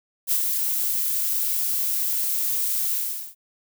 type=noise with ADSR envelope; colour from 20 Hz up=violet; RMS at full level=-20 dBFS; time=0.27-3.35 s; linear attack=46 ms; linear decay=81 ms; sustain=-4 dB; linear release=420 ms; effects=none